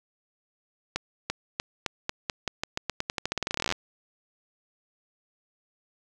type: accelerating click train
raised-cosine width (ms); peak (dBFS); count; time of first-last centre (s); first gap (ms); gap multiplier
0.2; -10; 30; 0.96-3.724; 340; 0.88
effects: none